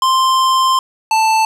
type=tone pair in turn; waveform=square; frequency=1046.5 / 882.5 Hz; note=C6 / A5; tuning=0 / +5 cents; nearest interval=minor third; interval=295 cents; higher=first; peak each=-11 dBFS; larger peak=neither; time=0.02-0.79 / 1.11-1.45 s; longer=first; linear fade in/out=2 ms; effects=low-pass 9000 Hz 12 dB/octave + 8-bit